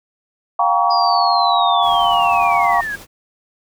sine chord, G half-diminished seventh, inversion third, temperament just, 705.6 / 784 / 940.8 / 1128.9 Hz, F5 / G5 / Bb5 / Db6, +18 / 0 / +16 / +31 cents, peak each -17 / -19 / -19 / -17 dBFS, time 0.59-2.81 s, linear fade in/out 5 ms
sine linear sweep, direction down, 4927 to 1600 Hz, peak -21 dBFS, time 0.9-2.96 s, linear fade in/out 10 ms
pink noise with tremolo, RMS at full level -36 dBFS, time 1.81-3.07 s, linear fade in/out 50 ms, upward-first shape triangle, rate 10 Hz, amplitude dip 30%
effects none

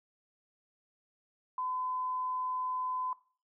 sine tone, 1015 Hz, B5, 47 cents sharp, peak -32 dBFS, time 1.58-3.13 s, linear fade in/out 2 ms, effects noise-tail reverb RT60 0.4 s tail -18 dB re dry

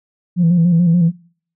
sine tone with vibrato, 171.2 Hz, F3, 34 cents flat, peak -8 dBFS, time 0.36-1.12 s, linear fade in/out 50 ms, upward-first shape square, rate 6.9 Hz, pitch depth 57 cents each way, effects noise-tail reverb RT60 0.5 s tail -23 dB re dry + tanh soft clip ceiling -6 dBFS

